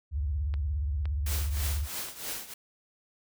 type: tone with vibrato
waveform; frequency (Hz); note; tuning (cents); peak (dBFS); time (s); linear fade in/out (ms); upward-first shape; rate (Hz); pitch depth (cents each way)
sine; 72.2; D2; -29; -27; 0.11-1.88; 50; triangle; 17; 270
type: click train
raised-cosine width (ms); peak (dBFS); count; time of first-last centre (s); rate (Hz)
0.3; -27; 4; 0.54-2.086; 1.94
type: noise with tremolo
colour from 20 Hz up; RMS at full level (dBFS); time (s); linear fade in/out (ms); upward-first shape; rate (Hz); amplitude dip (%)
white; -34; 1.26-2.54; 5; triangle; 3.1; 85
effects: none